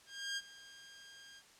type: tone with ADSR envelope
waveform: 15% pulse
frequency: 1610 Hz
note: G6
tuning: 46 cents sharp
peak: -29 dBFS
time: 0.06-1.43 s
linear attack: 310 ms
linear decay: 41 ms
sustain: -18 dB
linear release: 53 ms
effects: white hiss -62 dBFS RMS until 1.59 s + low-pass 8000 Hz 12 dB/octave